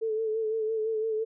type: tone with vibrato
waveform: sine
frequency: 440 Hz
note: A4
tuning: in tune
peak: -26 dBFS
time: 0.01-1.25 s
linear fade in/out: 20 ms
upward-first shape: sine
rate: 5.9 Hz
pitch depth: 38 cents each way
effects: none